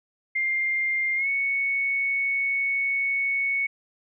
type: tone with pitch glide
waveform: sine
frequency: 2107 to 2217 Hz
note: C7 to C#7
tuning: +12 to 0 cents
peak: -22 dBFS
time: 0.35-3.67 s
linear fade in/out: 10 ms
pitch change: +88 cents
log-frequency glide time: 1.16-1.28 s
effects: none